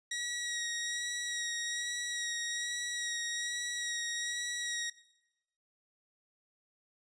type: tone with vibrato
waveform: 15% pulse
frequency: 1904 Hz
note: A#6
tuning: 36 cents sharp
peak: -28 dBFS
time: 0.11-4.9 s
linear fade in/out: 5 ms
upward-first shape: sine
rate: 1.2 Hz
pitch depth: 19 cents each way
effects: noise-tail reverb RT60 0.9 s tail -20 dB re dry + resampled to 22050 Hz